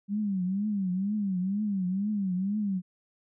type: tone with vibrato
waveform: sine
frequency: 196 Hz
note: G3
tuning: in tune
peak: -26 dBFS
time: 0.08-2.82 s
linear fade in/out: 50 ms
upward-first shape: triangle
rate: 2.1 Hz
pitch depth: 170 cents each way
effects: none